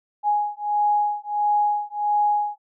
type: beating tone pair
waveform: sine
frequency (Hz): 830.6 / 832.1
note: G#5 / G#5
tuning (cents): 0 / +3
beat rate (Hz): 1.5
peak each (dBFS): -22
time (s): 0.23-2.58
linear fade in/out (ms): 50
effects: none